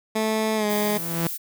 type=tone with pitch glide; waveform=15% pulse; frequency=218.6 to 208.8 Hz; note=A3 to G#3; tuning=-11 to +10 cents; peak=-15 dBFS; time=0.15-0.98 s; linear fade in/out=10 ms; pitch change=-79 cents; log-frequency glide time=0.56-0.66 s
type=tone with exponential growth; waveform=sawtooth; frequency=167.1 Hz; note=E3; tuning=24 cents sharp; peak=-17 dBFS; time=0.48-1.27 s; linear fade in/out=2 ms; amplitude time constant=170 ms
type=noise; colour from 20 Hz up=violet; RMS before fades=-31 dBFS; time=0.69-1.38 s; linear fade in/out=20 ms
effects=none